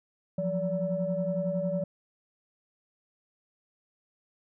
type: tone cluster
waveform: sine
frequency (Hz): 171.7 / 182.6 / 575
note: F3 / F#3 / D5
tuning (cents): -29 / -23 / -37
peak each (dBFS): -31 / -33 / -29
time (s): 0.38-1.84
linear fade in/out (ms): 5
effects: tanh soft clip ceiling -19 dBFS